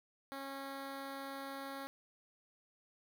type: tone with notch filter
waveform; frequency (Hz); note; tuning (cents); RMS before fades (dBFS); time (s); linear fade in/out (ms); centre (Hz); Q
10% pulse; 273.6; C#4; -23; -45; 0.32-1.87; 0; 7100; 1.5
effects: none